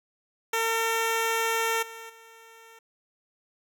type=tone with level steps; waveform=10% pulse; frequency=453.4 Hz; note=A#4; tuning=48 cents flat; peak=-16 / -32 / -41 dBFS; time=0.53-2.79 s; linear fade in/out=5 ms; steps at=1.82 / 2.09 s; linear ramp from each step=10 ms; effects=none